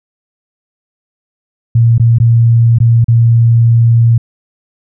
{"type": "tone with dropouts", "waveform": "sine", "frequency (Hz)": 116.3, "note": "A#2", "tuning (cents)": -4, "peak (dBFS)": -4, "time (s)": [1.75, 4.18], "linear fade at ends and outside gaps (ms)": 5, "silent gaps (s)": [[1.981, 1.997], [2.185, 2.2], [2.786, 2.802], [3.044, 3.082]], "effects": []}